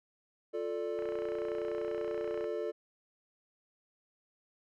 triangle chord, D minor, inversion first, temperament just, 352.4 / 440.5 / 587.3 Hz, F4 / A4 / D5, +16 / +2 / 0 cents, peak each -37 / -34 / -37 dBFS, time 0.53-2.72 s, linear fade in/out 20 ms
click train, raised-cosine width 0.5 ms, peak -31 dBFS, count 45, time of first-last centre 0.99-2.442 s, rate 30.3 Hz
effects none

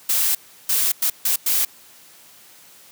blue noise bursts at uneven times, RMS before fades -19 dBFS, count 5, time 0.09-0.35 / 0.69-0.92 / 1.02-1.1 / 1.25-1.36 / 1.46-1.65 s, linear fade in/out 5 ms, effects white hiss -48 dBFS RMS until 2.91 s + high-pass 100 Hz 12 dB/octave

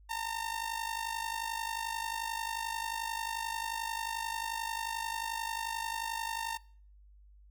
sawtooth tone with amplitude modulation, 910 Hz, A#5, 42 cents flat, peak -27 dBFS, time 0.09-6.58 s, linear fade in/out 20 ms, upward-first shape sine, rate 51.3 Hz, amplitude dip 70%, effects noise-tail reverb RT60 0.5 s tail -23 dB re dry + added 50 Hz sine -55 dBFS peak until 7.5 s

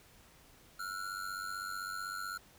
square ring-modulated tone, 1396.9 Hz, F6, in tune, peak -36 dBFS, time 0.79-2.38 s, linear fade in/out 10 ms, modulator 47.9 Hz, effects pink hiss -61 dBFS RMS until 2.58 s

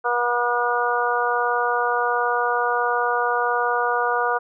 harmonic tone, 241.4 Hz, B3, 39 cents flat, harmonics 2 / 3 / 4 / 5 / 6, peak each -25 / -25 / -25 / -25 / -25 dBFS, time 0.04-4.39 s, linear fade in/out 20 ms, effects none

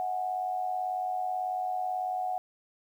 sine tone with amplitude modulation, 737 Hz, F#5, 7 cents flat, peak -26 dBFS, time 0-2.38 s, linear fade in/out 0 ms, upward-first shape sine, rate 98.2 Hz, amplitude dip 60%, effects 10-bit

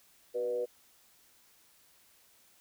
sine tone with frequency modulation, 488 Hz, B4, 21 cents flat, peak -30 dBFS, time 0.34-0.66 s, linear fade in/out 20 ms, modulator 114 Hz, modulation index 0.63, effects white hiss -64 dBFS RMS until 2.6 s

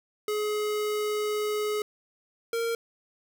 square tone pair in turn, 421.9 / 461.9 Hz, G#4 / A#4, +27 / -16 cents, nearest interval major second, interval 157 cents, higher second, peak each -27 dBFS, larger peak neither, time 0.28-1.82 / 2.53-2.75 s, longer first, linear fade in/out 2 ms, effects 11-bit

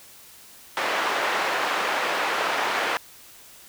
white band-pass noise, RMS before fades -25 dBFS, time 0.77-2.97 s, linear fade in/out 0 ms, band 490 to 1700 Hz, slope 12 dB/octave, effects white hiss -48 dBFS RMS until 3.68 s

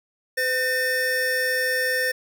square tone pair together, 508.2 / 1811 Hz, B4 / A6, +49 / +49 cents, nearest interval octave + minor seventh, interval 2200 cents, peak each -27 / -23 dBFS, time 0.37-2.12 s, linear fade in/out 10 ms, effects 9-bit

